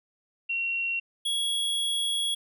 sine / square tone pair in turn, 2737 / 3334 Hz, F7 / G#7, -36 / +6 cents, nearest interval minor third, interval 342 cents, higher second, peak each -26 dBFS, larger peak neither, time 0.49-1 / 1.25-2.35 s, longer second, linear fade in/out 10 ms, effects none

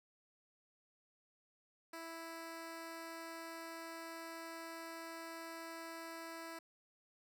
10% pulse tone, 329.6 Hz, E4, in tune, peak -38 dBFS, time 1.93-6.59 s, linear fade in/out 5 ms, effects none

